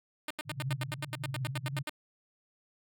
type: tone bursts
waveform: 5% pulse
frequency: 304.4 Hz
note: D#4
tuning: 38 cents flat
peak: -23 dBFS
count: 16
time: 0.28-1.895 s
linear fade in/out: 2 ms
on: 25 ms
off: 81 ms
type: band-pass noise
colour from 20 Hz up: white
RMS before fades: -38 dBFS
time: 0.45-1.83 s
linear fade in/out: 20 ms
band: 120 to 140 Hz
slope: 96 dB/octave
effects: none